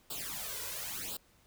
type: noise with flanger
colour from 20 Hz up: white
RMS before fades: -40 dBFS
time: 0.1-1.17 s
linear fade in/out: 5 ms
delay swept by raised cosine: 0.24 to 2.04 ms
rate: 0.95 Hz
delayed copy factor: +0.9
effects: pink hiss -66 dBFS RMS until 1.46 s